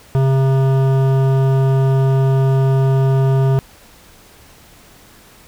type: tone with hard clipping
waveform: triangle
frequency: 134 Hz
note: C3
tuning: 42 cents sharp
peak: -13 dBFS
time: 0.15-3.59 s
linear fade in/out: 0 ms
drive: 18 dB
effects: pink hiss -45 dBFS RMS until 5.47 s